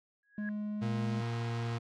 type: tone with exponential growth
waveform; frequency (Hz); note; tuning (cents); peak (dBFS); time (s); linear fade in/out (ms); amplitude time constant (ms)
sine; 1661.2; G#6; 0; -37; 0.23-0.49; 1; 56
type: tone with pitch glide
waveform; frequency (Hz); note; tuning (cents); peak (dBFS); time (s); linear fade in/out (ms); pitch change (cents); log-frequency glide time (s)
triangle; 209.5 to 211.2; G#3 to G#3; +15 to +29; -32; 0.38-1.21; 2; +14; 0.67-1.09
type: tone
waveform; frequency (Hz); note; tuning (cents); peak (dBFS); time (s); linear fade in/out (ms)
40% pulse; 116.7; A#2; +2; -32; 0.81-1.79; 20
effects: low-pass 5000 Hz 12 dB/octave + AAC 48 kbps